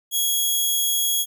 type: tone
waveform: 10% pulse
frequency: 3322 Hz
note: G#7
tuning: in tune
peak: -11 dBFS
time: 0.11-1.26 s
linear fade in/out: 50 ms
effects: none